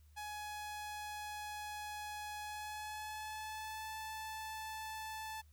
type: tone with pitch glide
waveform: sawtooth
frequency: 840 to 875.2 Hz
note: G#5 to A5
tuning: +19 to -9 cents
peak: -39 dBFS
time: 0.16-5.42 s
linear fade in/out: 20 ms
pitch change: +72 cents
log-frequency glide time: 2.41-3.92 s
effects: added 75 Hz sine -60 dBFS peak until 5.52 s + white hiss -75 dBFS RMS until 5.52 s